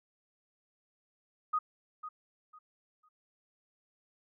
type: tone with echo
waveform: sine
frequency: 1246 Hz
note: D#6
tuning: 2 cents sharp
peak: -27 dBFS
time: 1.53-1.59 s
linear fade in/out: 10 ms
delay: 500 ms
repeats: 3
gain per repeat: -12 dB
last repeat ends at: 3.09 s
effects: none